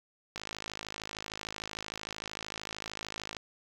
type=click train; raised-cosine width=0.2 ms; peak=-20 dBFS; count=161; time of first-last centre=0.36-3.368 s; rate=53.2 Hz; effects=8-bit